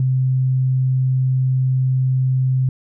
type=tone; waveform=sine; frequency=130 Hz; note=C3; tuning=11 cents flat; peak=-14 dBFS; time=0-2.69 s; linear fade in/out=2 ms; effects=none